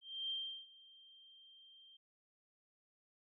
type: tone with ADSR envelope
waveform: sine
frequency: 3163 Hz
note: G7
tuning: 15 cents sharp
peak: -37 dBFS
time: 0.01-1.97 s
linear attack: 290 ms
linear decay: 360 ms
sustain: -22 dB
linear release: 6 ms
effects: none

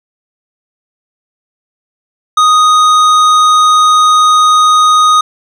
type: tone with hard clipping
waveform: sine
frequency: 1244.5 Hz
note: D#6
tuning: in tune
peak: -6 dBFS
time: 2.37-5.21 s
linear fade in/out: 5 ms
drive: 11 dB
effects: none

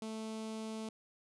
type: tone with notch filter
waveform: sawtooth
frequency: 220 Hz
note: A3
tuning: in tune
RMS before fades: -42 dBFS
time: 0.02-0.89 s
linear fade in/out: 2 ms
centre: 1700 Hz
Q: 1.4
effects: resampled to 24000 Hz

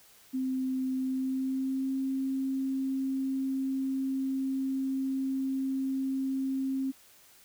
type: tone with pitch glide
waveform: sine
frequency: 260.4 to 266.9 Hz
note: C4 to C4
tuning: -8 to +35 cents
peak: -28 dBFS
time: 0.33-6.92 s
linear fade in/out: 20 ms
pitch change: +43 cents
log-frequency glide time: 0.97-1.96 s
effects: white hiss -58 dBFS RMS until 7.44 s

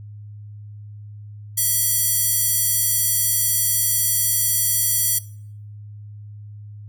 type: tone with high-pass filter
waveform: square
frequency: 654 Hz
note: E5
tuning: 14 cents flat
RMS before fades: -20 dBFS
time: 1.57-5.19 s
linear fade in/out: 10 ms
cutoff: 9500 Hz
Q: 1
effects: noise-tail reverb RT60 0.6 s tail -20 dB re dry + added 104 Hz sine -35 dBFS peak until 6.88 s

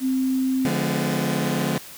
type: tone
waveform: sine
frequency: 261.6 Hz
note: C4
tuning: in tune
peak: -19 dBFS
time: 0-0.7 s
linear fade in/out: 50 ms
type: chord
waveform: sawtooth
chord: D diminished seventh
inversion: none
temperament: just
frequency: 146.83 / 176.2 / 211.4 / 253.7 Hz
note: D3 / F3 / Ab3 / Cb4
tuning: 0 / +16 / +31 / +47 cents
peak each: -23 dBFS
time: 0.65-1.78 s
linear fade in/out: 2 ms
effects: white hiss -41 dBFS RMS until 1.97 s

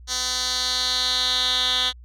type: tone with band-pass filter sweep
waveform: 10% pulse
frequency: 252.5 Hz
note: B3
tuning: 39 cents sharp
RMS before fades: -23 dBFS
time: 0.07-1.93 s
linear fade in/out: 50 ms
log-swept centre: 5200 to 3400 Hz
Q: 3.9
effects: added 60 Hz sine -41 dBFS peak until 2.04 s

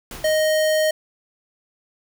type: noise with exponential decay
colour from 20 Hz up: pink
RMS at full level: -33 dBFS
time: 0.11-0.85 s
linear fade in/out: 2 ms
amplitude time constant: 160 ms
type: tone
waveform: square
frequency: 622.3 Hz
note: D#5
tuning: in tune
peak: -17 dBFS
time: 0.24-0.91 s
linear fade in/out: 5 ms
effects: none

